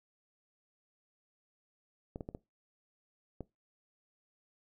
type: clicks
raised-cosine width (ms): 2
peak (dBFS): -27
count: 5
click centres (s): 2.159 / 2.208 / 2.289 / 2.349 / 3.407
effects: noise-tail reverb RT60 0.2 s tail -20 dB re dry